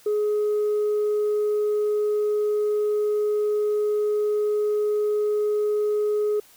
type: tone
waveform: sine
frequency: 420 Hz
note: G#4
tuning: 19 cents sharp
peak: -18 dBFS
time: 0.06-6.4 s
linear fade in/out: 5 ms
effects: tanh soft clip ceiling -18 dBFS + white hiss -53 dBFS RMS until 6.56 s